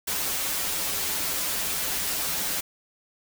white noise with comb filter, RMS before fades -28 dBFS, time 0.07-2.61 s, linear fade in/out 10 ms, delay 8.5 ms, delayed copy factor -0.75, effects none

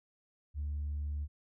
sine tone, 73.42 Hz, D2, in tune, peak -32 dBFS, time 0.54-1.28 s, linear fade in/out 50 ms, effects tanh soft clip ceiling -31 dBFS

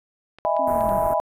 clicks, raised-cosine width 0.3 ms, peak -27 dBFS, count 4, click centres 0.386 / 0.566 / 0.808 / 0.892 s
sine chord, E major seventh, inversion third, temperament just, 618.1 / 659.3 / 824.1 / 988.9 Hz, D#5 / E5 / G#5 / B5, -12 / 0 / -14 / +2 cents, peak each -24 / -23 / -25 / -25 dBFS, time 0.45-1.2 s, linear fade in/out 0 ms
sine linear sweep, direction down, 276 to 185 Hz, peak -31 dBFS, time 0.59-0.99 s, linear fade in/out 5 ms
pink band-stop noise, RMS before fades -32 dBFS, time 0.67-1.14 s, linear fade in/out 5 ms, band 1400 to 12000 Hz, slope 24 dB/octave
effects resampled to 32000 Hz

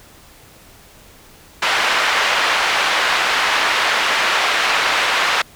pink band-pass noise, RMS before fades -17 dBFS, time 1.62-5.42 s, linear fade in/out 5 ms, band 1000 to 3200 Hz, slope 12 dB/octave, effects pink hiss -45 dBFS RMS until 5.55 s

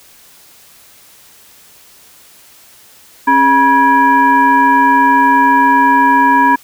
sine tone with frequency modulation, 967 Hz, B5, 37 cents flat, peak -6 dBFS, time 3.27-6.56 s, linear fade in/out 10 ms, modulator 694 Hz, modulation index 0.84, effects white hiss -43 dBFS RMS until 6.63 s

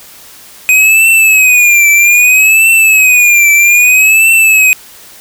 square tone with vibrato, 2500 Hz, D#7, 8 cents sharp, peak -4 dBFS, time 0.69-4.73 s, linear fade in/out 0 ms, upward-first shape triangle, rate 0.62 Hz, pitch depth 130 cents each way, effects white hiss -35 dBFS RMS until 5.2 s

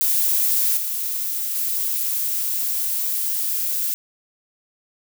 violet noise with level steps, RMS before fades -19 / -25 / -23 dBFS, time 0.01-3.94 s, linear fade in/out 0 ms, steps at 0.77 / 1.55 s, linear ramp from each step 2 ms, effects none

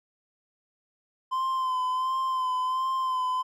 triangle tone with vibrato, 1032 Hz, C6, 24 cents flat, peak -23 dBFS, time 1.31-3.43 s, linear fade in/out 20 ms, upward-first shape sine, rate 1.4 Hz, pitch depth 32 cents each way, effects none

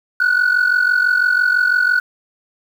sine tone pair together, 1453 / 1499 Hz, F#6 / F#6, -32 / +22 cents, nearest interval minor second, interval 54 cents, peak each -13 dBFS, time 0.2-2 s, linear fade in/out 5 ms, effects tanh soft clip ceiling -9 dBFS + 7-bit

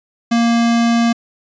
square tone, 233.3 Hz, A#3, 2 cents sharp, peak -12 dBFS, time 0.31-1.13 s, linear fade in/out 10 ms, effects resampled to 16000 Hz

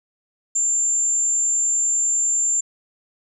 sine tone, 7270 Hz, A#8, 44 cents flat, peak -17 dBFS, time 0.55-2.61 s, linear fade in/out 10 ms, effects none

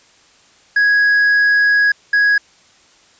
triangle tone pair in turn, 1661.2 / 1661.2 Hz, G#6 / G#6, 0 / 0 cents, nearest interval unison, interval 0 cents, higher neither, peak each -8 dBFS, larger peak neither, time 0.76-1.92 / 2.13-2.38 s, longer first, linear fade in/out 5 ms, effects white hiss -50 dBFS RMS until 3.19 s + resampled to 16000 Hz

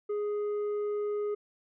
triangle tone with tanh clipping, 415.3 Hz, G#4, in tune, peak -30 dBFS, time 0.09-1.35 s, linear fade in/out 10 ms, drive 9 dB, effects none

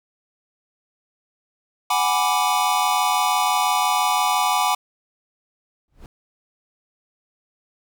square chord, G# half-diminished seventh, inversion third, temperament equal with one note detuned, 744.7 / 830.6 / 987.8 / 1174.7 Hz, F#5 / G#5 / B5 / D6, +11 / 0 / 0 / 0 cents, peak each -24 dBFS, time 1.9-4.75 s, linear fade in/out 5 ms
brown noise with exponential growth, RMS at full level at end -34 dBFS, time 5.88-6.06 s, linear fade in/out 1 ms, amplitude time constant 38 ms
effects none

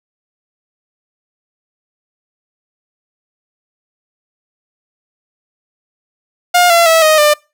sawtooth tone with pitch steps, 710 / 679.9 / 651.1 / 623.5 / 597 Hz, F5 / F5 / E5 / D#5 / D5, +28 / -47 / -22 / +3 / +28 cents, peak -3 dBFS, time 6.54-7.34 s, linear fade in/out 10 ms, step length 160 ms, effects noise-tail reverb RT60 0.3 s tail -26 dB re dry

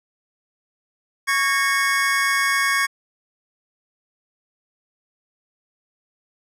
square tone cluster, 1110 / 1636 / 1834 / 2198 Hz, C#6 / G#6 / A#6 / C#7, +2 / -26 / -29 / -15 cents, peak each -24 dBFS, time 1.27-2.87 s, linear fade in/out 20 ms, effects low-pass 12000 Hz 12 dB/octave

